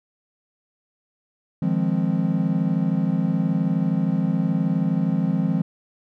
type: chord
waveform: triangle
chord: F minor seventh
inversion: third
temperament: equal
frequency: 155.56 / 174.61 / 207.7 / 261.6 Hz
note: Eb3 / F3 / Ab3 / C4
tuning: 0 / 0 / 0 / 0 cents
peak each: -24 / -20 / -23 / -25 dBFS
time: 1.62-5.62 s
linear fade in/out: 5 ms
effects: none